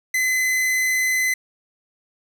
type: tone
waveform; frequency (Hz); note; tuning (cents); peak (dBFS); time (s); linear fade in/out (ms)
45% pulse; 2031; B6; +48; -18; 0.14-1.34; 5
effects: none